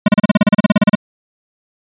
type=tone bursts; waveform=square; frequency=207.7 Hz; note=G#3; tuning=in tune; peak=-6 dBFS; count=16; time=0.06-0.953 s; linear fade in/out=5 ms; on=23 ms; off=35 ms; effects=resampled to 8000 Hz